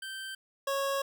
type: tone pair in turn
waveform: 25% pulse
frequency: 1558 / 550.8 Hz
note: G6 / C#5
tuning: -11 / -11 cents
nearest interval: octave + tritone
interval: 1800 cents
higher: first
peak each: -34 / -25 dBFS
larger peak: second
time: 0.02-0.35 / 0.67-1.02 s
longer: second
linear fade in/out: 5 ms
effects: none